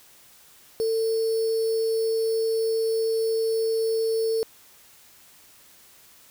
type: tone with sample-and-hold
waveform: sine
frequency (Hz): 448.4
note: A4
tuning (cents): +33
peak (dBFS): -21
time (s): 0.8-4.43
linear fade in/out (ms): 0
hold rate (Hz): 4900
effects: white hiss -53 dBFS RMS until 6.3 s